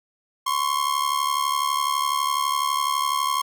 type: ring-modulated tone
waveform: 45% pulse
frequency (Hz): 1071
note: C6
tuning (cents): +40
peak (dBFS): -18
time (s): 0.46-3.42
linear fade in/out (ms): 10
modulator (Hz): 36
effects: none